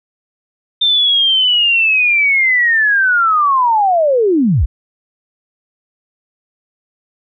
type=linear sweep; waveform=sine; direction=down; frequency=3605 to 40.35 Hz; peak=-9 dBFS; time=0.81-4.66 s; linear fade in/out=10 ms; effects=none